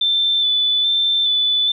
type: tone with vibrato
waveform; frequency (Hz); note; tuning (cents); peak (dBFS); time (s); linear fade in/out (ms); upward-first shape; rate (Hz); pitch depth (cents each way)
sine; 3520; A7; 0; -14; 0.01-1.72; 5; square; 1.2; 17
effects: none